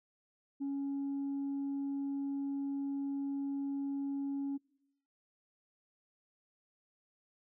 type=tone; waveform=sine; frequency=278.1 Hz; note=C#4; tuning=6 cents sharp; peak=-32 dBFS; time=0.6-4.58 s; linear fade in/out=20 ms; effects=noise-tail reverb RT60 0.8 s tail -25 dB re dry + tanh soft clip ceiling -32 dBFS